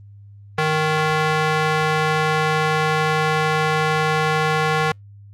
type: tone with band-pass filter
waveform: square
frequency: 155.56 Hz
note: D#3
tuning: in tune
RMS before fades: -19 dBFS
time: 0.58-4.92 s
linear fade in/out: 5 ms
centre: 1400 Hz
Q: 0.7
effects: added 101 Hz sine -40 dBFS peak until 5.33 s + Opus 32 kbps